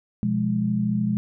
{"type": "chord", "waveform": "sine", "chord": "F diminished", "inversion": "second", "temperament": "equal", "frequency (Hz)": [123.47, 174.61, 207.7], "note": ["Cb3", "F3", "Ab3"], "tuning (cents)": [0, 0, 0], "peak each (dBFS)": [-27, -28, -22], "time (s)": [0.23, 1.17], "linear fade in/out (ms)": 0, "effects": []}